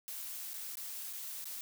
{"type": "noise with dropouts", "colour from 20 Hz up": "blue", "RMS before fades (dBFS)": -43, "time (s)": [0.08, 1.61], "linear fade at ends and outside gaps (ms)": 0, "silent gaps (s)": [[0.534, 0.54], [0.755, 0.771], [1.129, 1.134], [1.443, 1.455]], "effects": []}